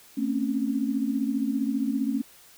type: tone cluster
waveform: sine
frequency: 224 / 261.4 / 276.5 Hz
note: A3 / C4 / C#4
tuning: +31 / -1 / -4 cents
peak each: -28 / -30 / -27 dBFS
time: 0.17-2.22 s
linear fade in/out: 10 ms
effects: white hiss -53 dBFS RMS until 2.57 s